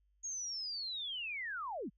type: linear sweep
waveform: sine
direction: down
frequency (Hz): 6645 to 144.2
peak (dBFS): -38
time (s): 0.23-1.9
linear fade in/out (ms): 20
effects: added 50 Hz sine -70 dBFS peak until 1.97 s